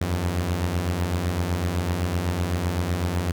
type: beating tone pair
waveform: sawtooth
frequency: 81.4 / 89.3 Hz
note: E2 / F2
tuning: -21 / +39 cents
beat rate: 7.9 Hz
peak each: -25 / -20 dBFS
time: 0.01-3.32 s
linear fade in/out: 5 ms
effects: none